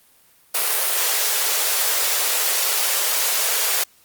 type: high-pass noise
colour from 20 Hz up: white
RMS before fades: -20 dBFS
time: 0.54-3.84 s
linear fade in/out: 10 ms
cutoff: 400 Hz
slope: 48 dB/octave
effects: white hiss -55 dBFS RMS until 4.04 s + Opus 32 kbps